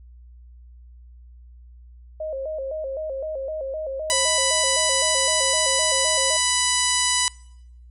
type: tone with vibrato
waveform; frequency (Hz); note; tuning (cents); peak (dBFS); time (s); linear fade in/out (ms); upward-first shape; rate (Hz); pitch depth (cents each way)
sine; 579; D5; -25; -26; 2.2-6.37; 5; square; 3.9; 130
type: harmonic tone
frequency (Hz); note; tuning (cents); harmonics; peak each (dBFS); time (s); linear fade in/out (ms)
991; B5; +6; 1 / 2 / 3 / 4 / 5 / 6 / 7 / 8 / 9 / 10; -28 / -28 / -28 / -28 / -28 / -28 / -28 / -28 / -28 / -28; 4.1-7.28; 0
effects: noise-tail reverb RT60 0.8 s tail -24 dB re dry + added 60 Hz sine -43 dBFS peak until 7.9 s